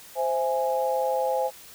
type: chord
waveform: sine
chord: C augmented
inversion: none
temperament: equal with one note detuned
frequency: 521.1 / 659.3 / 830.6 Hz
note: C5 / E5 / G#5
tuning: -7 / 0 / 0 cents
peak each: -25 / -30 / -27 dBFS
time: 0.15-1.51 s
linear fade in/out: 50 ms
effects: white hiss -47 dBFS RMS until 1.74 s